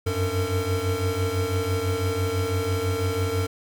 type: tone cluster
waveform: square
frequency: 91.7 / 97.7 / 452.7 Hz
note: F#2 / G2 / A4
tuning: -15 / -5 / +49 cents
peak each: -28 dBFS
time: 0.06-3.47 s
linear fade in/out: 10 ms
effects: none